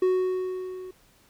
triangle tone with level ramp, 370 Hz, F#4, in tune, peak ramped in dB -16 to -35 dBFS, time 0.02-0.91 s, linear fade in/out 5 ms, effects pink hiss -60 dBFS RMS until 1.29 s

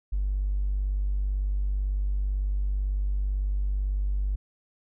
triangle tone with tanh clipping, 49 Hz, G1, in tune, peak -23 dBFS, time 0.12-4.36 s, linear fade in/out 10 ms, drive 1 dB, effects none

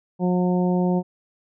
harmonic tone, 180 Hz, F#3, 47 cents flat, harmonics 1 / 2 / 3 / 4 / 5, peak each -19 / -25 / -29 / -31 / -33 dBFS, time 0.19-1.03 s, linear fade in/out 50 ms, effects none

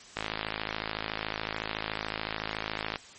click train, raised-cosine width 0.3 ms, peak -14 dBFS, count 151, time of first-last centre 0.17-2.958 s, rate 53.8 Hz, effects white hiss -50 dBFS RMS until 3.18 s + MP3 32 kbps

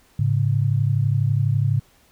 sine tone pair together, 107.04 / 139.1 Hz, A2 / C#3, -47 / +6 cents, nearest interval perfect fourth, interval 453 cents, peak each -19 / -20 dBFS, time 0.19-1.8 s, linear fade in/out 5 ms, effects pink hiss -57 dBFS RMS until 2.11 s

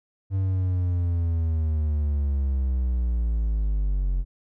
triangle linear sweep, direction down, 97 to 43.86 Hz, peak -19 dBFS, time 0.3-4.25 s, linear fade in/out 50 ms, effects none

